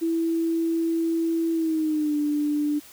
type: tone with pitch glide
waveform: sine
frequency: 330 to 295.7 Hz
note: E4 to D4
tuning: +2 to +12 cents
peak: -21 dBFS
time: 0.01-2.8 s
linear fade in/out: 20 ms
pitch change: -190 cents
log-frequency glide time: 1.52-2.16 s
effects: white hiss -48 dBFS RMS until 2.92 s